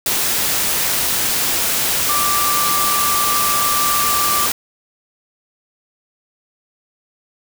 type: tone in noise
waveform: sine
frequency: 1174.7 Hz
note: D6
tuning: in tune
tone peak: -18 dBFS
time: 2.09-4.46 s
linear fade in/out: 2 ms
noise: white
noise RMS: -18 dBFS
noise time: 0.06-4.52 s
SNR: -3 dB
effects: none